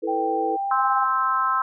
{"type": "chord", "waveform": "sine", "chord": "E suspended fourth", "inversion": "none", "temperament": "equal", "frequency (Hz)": [329.6, 440, 493.9], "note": ["E4", "A4", "B4"], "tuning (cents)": [0, 0, 0], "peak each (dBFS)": [-28, -27, -29], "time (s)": [0.02, 0.57], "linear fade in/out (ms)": 20}
{"type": "tone with pitch glide", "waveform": "sine", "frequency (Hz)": [784, 801.9], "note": ["G5", "G5"], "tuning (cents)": [0, 39], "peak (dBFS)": -23, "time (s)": [0.07, 1.05], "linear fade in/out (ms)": 20, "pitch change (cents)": 39, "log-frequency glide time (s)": [0.52, 0.82]}
{"type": "harmonic tone", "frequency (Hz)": 261.6, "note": "C4", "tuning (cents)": 0, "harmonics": [3, 4, 5, 6], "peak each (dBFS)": [-33, -22, -22, -32], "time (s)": [0.71, 1.62], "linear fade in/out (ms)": 2}
{"effects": []}